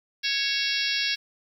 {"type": "harmonic tone with a mistuned harmonic", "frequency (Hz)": 554.4, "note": "C#5", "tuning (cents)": 0, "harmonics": [3, 4, 5, 6, 7, 8, 9, 10], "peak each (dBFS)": [-32, -32, -32, -32, -32, -32, -32, -32], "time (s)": [0.23, 1.16], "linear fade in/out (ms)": 20, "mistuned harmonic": 5, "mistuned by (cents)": -32, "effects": ["9-bit"]}